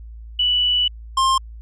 sine / square tone pair in turn, 2960 / 1060.2 Hz, F#7 / C6, 0 / +23 cents, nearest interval octave + tritone, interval 1777 cents, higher first, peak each -15 dBFS, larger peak neither, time 0.39-0.88 / 1.17-1.38 s, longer first, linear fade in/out 5 ms, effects added 56 Hz sine -34 dBFS peak until 1.61 s + resampled to 22050 Hz

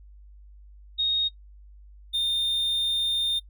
sine / triangle tone pair in turn, 3729 / 3633 Hz, A#7 / A#7, 0 / -45 cents, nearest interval unison, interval 45 cents, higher first, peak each -21 dBFS, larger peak neither, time 0.98-1.29 / 2.13-3.4 s, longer second, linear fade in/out 20 ms, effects noise-tail reverb RT60 0.1 s tail -22 dB re dry + added 50 Hz sine -46 dBFS peak until 3.49 s

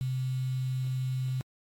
sine tone with quantisation, 129.5 Hz, C3, 17 cents flat, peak -28 dBFS, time 0.01-1.41 s, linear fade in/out 0 ms, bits 8, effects AAC 64 kbps

